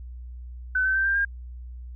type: tone with pitch steps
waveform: sine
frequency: 1513 / 1536.8 / 1560.9 / 1585.5 / 1610.4 Hz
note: F#6 / G6 / G6 / G6 / G6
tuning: +38 / -35 / -8 / +19 / +46 cents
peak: -20 dBFS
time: 0.75-1.25 s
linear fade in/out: 5 ms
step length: 100 ms
effects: added 61 Hz sine -36 dBFS peak until 1.95 s